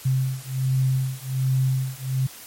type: beating tone pair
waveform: sine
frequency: 130.81 / 132.11 Hz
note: C3 / C3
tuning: 0 / +17 cents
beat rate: 1.3 Hz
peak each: -23 dBFS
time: 0.05-2.27 s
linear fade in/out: 10 ms
effects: white hiss -42 dBFS RMS until 2.46 s + MP3 64 kbps